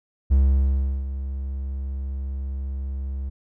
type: tone with ADSR envelope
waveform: triangle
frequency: 67.4 Hz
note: C#2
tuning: 48 cents flat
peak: -11 dBFS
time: 0.3-3.3 s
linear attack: 21 ms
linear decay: 720 ms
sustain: -13 dB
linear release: 15 ms
effects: none